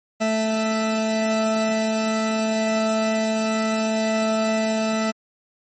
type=tone pair together; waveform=40% pulse; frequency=220 / 659.3 Hz; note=A3 / E5; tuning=0 / 0 cents; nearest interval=octave + perfect fifth; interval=1900 cents; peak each=-21 / -22 dBFS; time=0.2-5.12 s; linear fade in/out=20 ms; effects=MP3 32 kbps